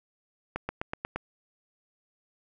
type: accelerating click train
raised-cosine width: 0.5 ms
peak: -16 dBFS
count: 6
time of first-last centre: 0.56-1.16 s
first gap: 130 ms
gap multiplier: 0.96
effects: none